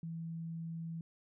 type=tone; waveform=sine; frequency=164.81 Hz; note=E3; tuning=in tune; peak=-39 dBFS; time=0.03-1.01 s; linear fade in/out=2 ms; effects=none